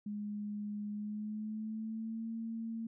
sine tone with pitch glide, 207.7 to 226.5 Hz, G#3 to A#3, 0 to -50 cents, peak -37 dBFS, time 0.06-2.87 s, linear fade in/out 5 ms, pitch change +150 cents, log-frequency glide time 0.91-2.28 s, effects none

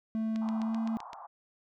triangle tone with pitch glide, 221.2 to 224.8 Hz, A3 to A3, +9 to +37 cents, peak -27 dBFS, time 0.15-0.97 s, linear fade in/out 0 ms, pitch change +28 cents, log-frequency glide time 0.59-0.79 s
click train, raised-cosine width 0.2 ms, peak -27 dBFS, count 7, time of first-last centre 0.36-1.132 s, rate 7.77 Hz
white band-pass noise, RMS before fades -46 dBFS, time 0.41-1.27 s, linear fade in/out 10 ms, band 720 to 1100 Hz, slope 48 dB/octave
effects none

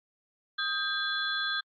sine tone cluster, 1254 / 1590 / 3422 / 4086 Hz, D#6 / G6 / A7 / C8, +13 / +24 / -49 / -42 cents, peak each -37 / -31 / -34 / -36 dBFS, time 0.58-1.61 s, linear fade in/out 10 ms, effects AAC 64 kbps

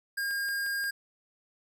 square tone, 1616 Hz, G#6, 48 cents flat, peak -30 dBFS, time 0.17-0.91 s, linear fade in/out 10 ms
click train, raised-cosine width 0.3 ms, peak -34 dBFS, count 4, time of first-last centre 0.31-0.841 s, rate 5.65 Hz
effects none

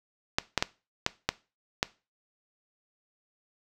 clicks, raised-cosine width 0.2 ms, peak -6 dBFS, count 6, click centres 0.385 / 0.577 / 0.625 / 1.064 / 1.29 / 1.829 s, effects noise-tail reverb RT60 0.3 s tail -19 dB re dry

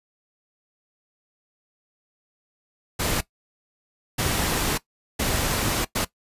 pink noise bursts at uneven times, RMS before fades -24 dBFS, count 4, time 2.99-3.21 / 4.18-4.78 / 5.19-5.85 / 5.95-6.05 s, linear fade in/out 10 ms, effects noise-tail reverb RT60 0.1 s tail -18 dB re dry + resampled to 32000 Hz

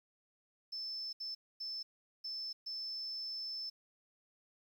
sine tone bursts at uneven times, 5274 Hz, E8, in tune, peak -39 dBFS, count 5, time 0.72-1.13 / 1.2-1.35 / 1.6-1.83 / 2.24-2.53 / 2.66-3.7 s, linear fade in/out 10 ms, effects 11-bit

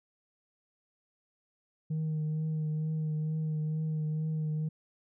sine tone with vibrato, 155.56 Hz, D#3, in tune, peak -27 dBFS, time 1.9-4.69 s, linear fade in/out 10 ms, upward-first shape triangle, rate 2.2 Hz, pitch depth 27 cents each way, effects tanh soft clip ceiling -28 dBFS

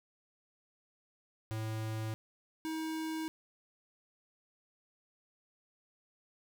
square tone pair in turn, 110 / 318.2 Hz, A2 / D#4, 0 / +39 cents, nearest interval octave + tritone, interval 1839 cents, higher second, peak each -36 / -36 dBFS, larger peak neither, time 1.51-2.14 / 2.65-3.28 s, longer neither, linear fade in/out 0 ms, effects none

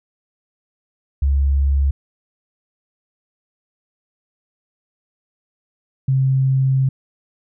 sine tone pair in turn, 69.3 / 133.07 Hz, C#2 / C3, 0 / +30 cents, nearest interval major seventh, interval 1130 cents, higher second, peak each -13 dBFS, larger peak neither, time 1.22-1.91 / 6.08-6.89 s, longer second, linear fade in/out 5 ms, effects none

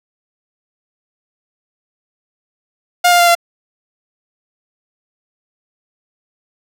sawtooth tone with pitch steps, 709 / 701.7 / 694.4 / 687.2 Hz, F5 / F5 / F5 / F5, +26 / +8 / -10 / -28 cents, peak -4 dBFS, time 3.04-3.352 s, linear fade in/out 10 ms, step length 78 ms, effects none

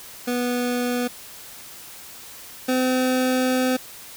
25% pulse tone pair in turn, 245.3 / 256 Hz, B3 / C4, -12 / -38 cents, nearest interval minor second, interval 74 cents, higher second, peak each -18 / -15 dBFS, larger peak second, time 0.27-1.08 / 2.68-3.77 s, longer second, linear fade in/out 10 ms, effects white hiss -41 dBFS RMS until 4.16 s

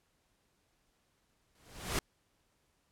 pink noise with exponential growth, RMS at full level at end -30 dBFS, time 1.55-1.99 s, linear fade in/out 2 ms, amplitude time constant 95 ms, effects pink hiss -75 dBFS RMS until 2.91 s + low-pass 12000 Hz 12 dB/octave

